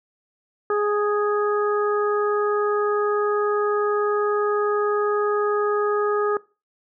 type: harmonic tone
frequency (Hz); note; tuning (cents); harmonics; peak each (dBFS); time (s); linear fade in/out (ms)
415.3; G#4; 0; 1 / 2 / 3 / 4; -20 / -32 / -25 / -33; 0.7-6.37; 2
effects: noise-tail reverb RT60 0.3 s tail -21 dB re dry